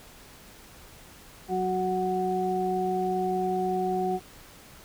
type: harmonic tone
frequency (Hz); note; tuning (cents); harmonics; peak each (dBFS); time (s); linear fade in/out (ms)
185; F#3; 0; 1 / 2 / 4; -32 / -28 / -28; 1.48-4.2; 50
effects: pink hiss -50 dBFS RMS until 4.84 s